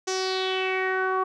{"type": "tone with low-pass filter sweep", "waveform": "sawtooth", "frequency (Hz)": 376.2, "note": "F#4", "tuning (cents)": 29, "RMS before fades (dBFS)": -26, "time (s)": [0.07, 1.24], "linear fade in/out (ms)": 10, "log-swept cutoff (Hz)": [6300, 1100], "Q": 4.6, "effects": []}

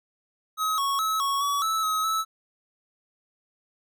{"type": "tone with pitch steps", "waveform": "square", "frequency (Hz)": [1274, 1107, 1292, 1108, 1135, 1308, 1275, 1306], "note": ["D#6", "C#6", "E6", "C#6", "C#6", "E6", "D#6", "E6"], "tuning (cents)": [41, -3, -35, -1, 41, -14, 42, -17], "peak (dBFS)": -24, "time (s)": [0.57, 2.25], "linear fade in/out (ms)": 50, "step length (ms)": 210, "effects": []}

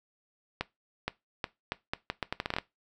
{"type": "accelerating click train", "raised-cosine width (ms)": 0.3, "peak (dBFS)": -14, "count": 14, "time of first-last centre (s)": [0.61, 2.585], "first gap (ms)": 470, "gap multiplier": 0.77, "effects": ["noise-tail reverb RT60 0.2 s tail -19 dB re dry"]}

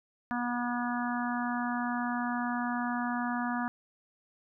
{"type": "harmonic tone", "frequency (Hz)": 242.3, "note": "B3", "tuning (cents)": -33, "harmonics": [1, 3, 4, 5, 6, 7], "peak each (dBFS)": [-32, -37, -38, -39, -40, -40], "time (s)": [0.31, 3.68], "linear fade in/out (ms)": 0, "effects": []}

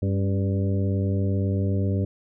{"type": "harmonic tone with a mistuned harmonic", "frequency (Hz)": 98, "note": "G2", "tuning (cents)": 0, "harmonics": [1, 2, 3, 4, 5, 6], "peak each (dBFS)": [-22, -28, -32, -34, -36, -38], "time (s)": [0.02, 2.05], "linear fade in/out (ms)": 5, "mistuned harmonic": 3, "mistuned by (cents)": -61, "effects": []}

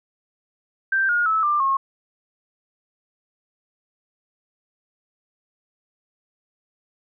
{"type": "tone with pitch steps", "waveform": "sine", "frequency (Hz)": [1568, 1429.6, 1303.4, 1188.3, 1083.4], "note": ["G6", "F6", "E6", "D6", "C#6"], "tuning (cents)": [0, 40, -20, 20, -40], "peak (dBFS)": -17, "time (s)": [0.92, 1.77], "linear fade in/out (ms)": 5, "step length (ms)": 170, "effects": []}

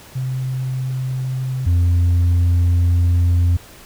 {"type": "tone pair in turn", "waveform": "sine", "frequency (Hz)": [129.8, 87.04], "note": ["C3", "F2"], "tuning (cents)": [-13, -5], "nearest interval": "perfect fifth", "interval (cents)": 692, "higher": "first", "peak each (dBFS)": [-19, -9], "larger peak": "second", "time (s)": [[0.15, 1.66], [1.66, 3.57]], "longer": "second", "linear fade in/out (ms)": 10, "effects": ["tanh soft clip ceiling -11 dBFS", "pink hiss -42 dBFS RMS until 3.85 s"]}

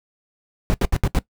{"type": "noise bursts", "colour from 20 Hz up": "brown", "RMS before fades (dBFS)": -17, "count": 5, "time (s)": [0.7, 1.188], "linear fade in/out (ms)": 0, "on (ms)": 40, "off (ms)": 72, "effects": ["noise-tail reverb RT60 0.1 s tail -19 dB re dry"]}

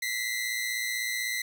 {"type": "tone pair together", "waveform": "sawtooth", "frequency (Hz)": [1956, 2072], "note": ["B6", "C7"], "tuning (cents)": [-17, -17], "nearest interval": "minor second", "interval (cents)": 100, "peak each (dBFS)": [-29, -28], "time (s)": [0.02, 1.42], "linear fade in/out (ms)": 5, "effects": []}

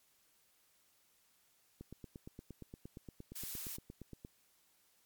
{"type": "click train", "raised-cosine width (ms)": 3, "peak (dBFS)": -35, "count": 22, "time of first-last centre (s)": [1.81, 4.249], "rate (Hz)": 8.61}
{"type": "noise", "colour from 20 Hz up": "blue", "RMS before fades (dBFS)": -44, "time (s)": [3.35, 3.77], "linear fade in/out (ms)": 10}
{"effects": ["white hiss -72 dBFS RMS until 5.05 s", "MP3 96 kbps"]}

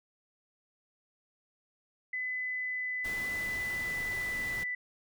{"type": "tone with pitch glide", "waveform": "sine", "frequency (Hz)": [2011, 1986.8], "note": ["B6", "B6"], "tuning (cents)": [31, 10], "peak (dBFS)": -32, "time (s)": [2.13, 4.75], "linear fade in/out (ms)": 5, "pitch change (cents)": -21, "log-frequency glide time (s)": [2.28, 4.63]}
{"type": "noise", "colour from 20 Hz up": "pink", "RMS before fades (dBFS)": -44, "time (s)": [3.04, 4.64], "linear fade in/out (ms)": 10}
{"effects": []}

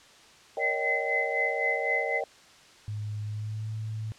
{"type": "chord", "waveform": "sine", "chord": "Eb dominant seventh", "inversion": "second", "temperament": "just", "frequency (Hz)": [466.7, 560, 622.3, 777.8], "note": ["Bb4", "Db5", "Eb5", "G5"], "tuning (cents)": [2, 18, 0, -14], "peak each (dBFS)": -34, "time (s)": [0.57, 2.24], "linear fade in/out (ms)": 2}
{"type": "tone with tremolo", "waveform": "sine", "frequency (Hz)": 2042, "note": "C7", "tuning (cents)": -43, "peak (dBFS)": -24, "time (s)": [0.59, 2.21], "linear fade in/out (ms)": 50, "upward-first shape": "sine", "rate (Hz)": 3.9, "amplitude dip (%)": 70}
{"type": "tone with pitch glide", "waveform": "sine", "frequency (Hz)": [105.4, 109.24], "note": ["G#2", "A2"], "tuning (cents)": [26, -12], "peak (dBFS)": -31, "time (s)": [2.88, 4.12], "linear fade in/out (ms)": 0, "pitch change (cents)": 62, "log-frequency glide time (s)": [3.26, 3.71]}
{"effects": ["white hiss -54 dBFS RMS until 4.18 s", "low-pass 6000 Hz 12 dB/octave"]}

